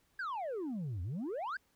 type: exponential two-way sweep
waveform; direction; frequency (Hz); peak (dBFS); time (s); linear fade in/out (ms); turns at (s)
sine; down then up; 1661.2 to 82.41 to 1661.2; -33; 0.19-1.57; 5; 1.02
effects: tanh soft clip ceiling -35 dBFS + pink hiss -73 dBFS RMS until 1.75 s